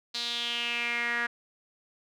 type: tone with band-pass filter sweep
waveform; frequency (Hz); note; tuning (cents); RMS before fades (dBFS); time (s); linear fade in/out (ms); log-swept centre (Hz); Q
sawtooth; 237.4; A#3; +32; -31; 0.14-1.27; 10; 4200 to 1700; 5.2
effects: none